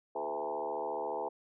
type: tone with frequency modulation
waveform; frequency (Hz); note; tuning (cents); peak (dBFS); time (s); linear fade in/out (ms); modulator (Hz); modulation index
sine; 659.3; E5; 0; -33; 0.15-1.29; 10; 74.3; 3.8
effects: none